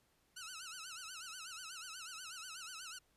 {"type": "tone with vibrato", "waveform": "10% pulse", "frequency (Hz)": 1396.9, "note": "F6", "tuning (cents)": 0, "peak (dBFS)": -38, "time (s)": [0.36, 2.99], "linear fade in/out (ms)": 10, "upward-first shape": "sine", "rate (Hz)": 8.2, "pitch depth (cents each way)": 160, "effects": ["pink hiss -75 dBFS RMS until 3.16 s", "resampled to 32000 Hz"]}